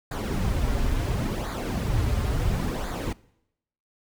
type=noise with flanger; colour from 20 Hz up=brown; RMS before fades=-26 dBFS; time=0.11-3.13 s; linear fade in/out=5 ms; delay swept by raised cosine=0.35 to 6.25 ms; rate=0.72 Hz; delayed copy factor=-0.65; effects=noise-tail reverb RT60 0.8 s tail -22 dB re dry